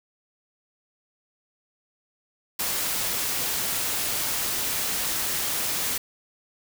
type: noise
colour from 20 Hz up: white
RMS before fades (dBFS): -27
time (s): 2.59-5.98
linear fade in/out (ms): 5
effects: none